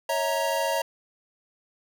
square chord, A# diminished, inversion first, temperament equal with one note detuned, 554.4 / 647.6 / 932.3 Hz, C#5 / E5 / A#5, 0 / -31 / 0 cents, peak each -29 dBFS, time 0.09-0.82 s, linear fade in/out 5 ms, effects none

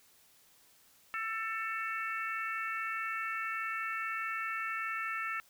harmonic tone, 444.8 Hz, A4, 19 cents sharp, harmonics 3 / 4 / 5 / 6, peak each -37 / -39 / -41 / -43 dBFS, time 1.14-5.4 s, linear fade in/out 0 ms, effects white hiss -64 dBFS RMS until 5.49 s

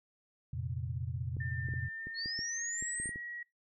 sine chord, F suspended fourth, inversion none, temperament equal with one note detuned, 87.31 / 116.54 / 132.56 Hz, F2 / Bb2 / C3, 0 / 0 / +23 cents, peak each -39 dBFS, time 0.53-1.89 s, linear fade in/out 5 ms
clicks, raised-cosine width 3 ms, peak -33 dBFS, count 11, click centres 1.368 / 1.687 / 1.738 / 2.07 / 2.259 / 2.391 / 2.825 / 3 / 3.058 / 3.092 / 3.159 s
sine tone with pitch glide, 1794 to 1911.7 Hz, A6 to A#6, +33 to +43 cents, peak -40 dBFS, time 1.4-3.43 s, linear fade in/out 5 ms, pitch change +110 cents, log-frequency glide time 1.87-3.2 s
sine linear sweep, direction up, 4186 to 8890 Hz, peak -36 dBFS, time 2.14-3.12 s, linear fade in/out 50 ms
effects noise-tail reverb RT60 0.2 s tail -23 dB re dry

